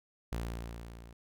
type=tone with level ramp; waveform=sawtooth; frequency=57.7 Hz; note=A#1; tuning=17 cents flat; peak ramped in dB=-29 to -46 dBFS; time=0.32-1.13 s; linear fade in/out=5 ms; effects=none